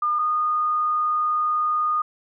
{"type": "tone pair in turn", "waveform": "sine", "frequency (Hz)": [1209, 1228], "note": ["D6", "D#6"], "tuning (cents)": [50, -23], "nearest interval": "unison", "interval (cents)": 27, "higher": "second", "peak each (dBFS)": -19, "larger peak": "neither", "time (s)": [[0.02, 0.19], [0.19, 2.02]], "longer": "second", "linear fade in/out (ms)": 5, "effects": []}